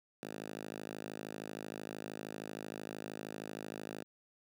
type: tone with high-pass filter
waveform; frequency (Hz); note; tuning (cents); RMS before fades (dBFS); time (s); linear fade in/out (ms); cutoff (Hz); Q
5% pulse; 53; G#1; +36; -45; 0.23-4.04; 0; 200; 1.1
effects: none